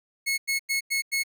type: tone bursts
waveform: sawtooth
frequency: 2184 Hz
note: C#7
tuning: 26 cents flat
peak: -20 dBFS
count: 5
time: 0.26-1.236 s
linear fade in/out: 20 ms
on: 120 ms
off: 94 ms
effects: none